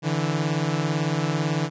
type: beating tone pair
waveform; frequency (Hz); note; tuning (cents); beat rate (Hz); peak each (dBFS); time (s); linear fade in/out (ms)
sawtooth; 146 / 164; D3 / E3; -10 / -9; 18; -21 / -21; 0.02-1.7; 50
effects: resampled to 16000 Hz